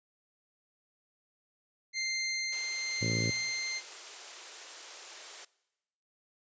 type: tone with tremolo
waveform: 20% pulse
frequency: 2093 Hz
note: C7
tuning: in tune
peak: -25 dBFS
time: 1.93-3.82 s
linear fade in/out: 50 ms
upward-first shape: sine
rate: 0.95 Hz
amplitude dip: 25%
type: high-pass noise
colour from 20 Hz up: white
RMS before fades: -45 dBFS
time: 2.52-5.45 s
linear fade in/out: 5 ms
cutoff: 340 Hz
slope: 48 dB/octave
type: harmonic tone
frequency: 56.4 Hz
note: A1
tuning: 44 cents sharp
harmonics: 2 / 3 / 4 / 5 / 6 / 7 / 8 / 9 / 10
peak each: -33 / -37 / -39 / -41 / -43 / -44 / -45 / -46 / -47 dBFS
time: 3.01-3.31 s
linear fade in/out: 10 ms
effects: noise-tail reverb RT60 1.0 s tail -22 dB re dry + resampled to 16000 Hz